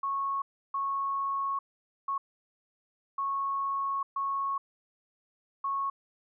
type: tone bursts at uneven times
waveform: sine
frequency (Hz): 1101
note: C#6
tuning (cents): -12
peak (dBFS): -28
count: 6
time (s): 0.03-0.42 / 0.74-1.59 / 2.08-2.18 / 3.18-4.03 / 4.16-4.58 / 5.64-5.9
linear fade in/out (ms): 5
effects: none